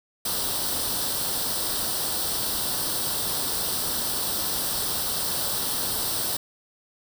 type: noise with comb filter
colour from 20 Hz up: white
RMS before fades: -27 dBFS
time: 0.25-6.37 s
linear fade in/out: 5 ms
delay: 0.22 ms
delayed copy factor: +0.7
effects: none